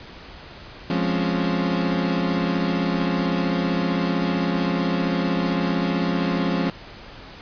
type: chord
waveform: 35% pulse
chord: Db major seventh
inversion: first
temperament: equal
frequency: 174.61 / 207.7 / 261.6 / 277.2 Hz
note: F3 / Ab3 / C4 / Db4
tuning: 0 / 0 / 0 / 0 cents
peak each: -22 / -25 / -26 / -26 dBFS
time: 0.9-6.7 s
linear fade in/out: 2 ms
effects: pink hiss -41 dBFS RMS until 7.41 s + resampled to 11025 Hz